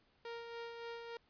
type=tone with tremolo; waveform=sawtooth; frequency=466.2 Hz; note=A#4; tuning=in tune; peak=-39 dBFS; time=0.25-1.17 s; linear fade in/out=2 ms; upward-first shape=sine; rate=3.5 Hz; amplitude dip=40%; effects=pink hiss -73 dBFS RMS until 1.29 s + resampled to 11025 Hz